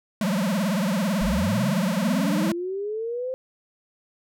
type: tone with vibrato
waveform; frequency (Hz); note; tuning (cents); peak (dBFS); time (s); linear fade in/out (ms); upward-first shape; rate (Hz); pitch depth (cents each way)
square; 196; G3; 0; -22; 0.21-2.52; 2; triangle; 18; 270
type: linear sweep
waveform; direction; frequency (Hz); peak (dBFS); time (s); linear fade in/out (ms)
sine; up; 35.91 to 523.3; -26; 1.21-3.34; 0
effects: none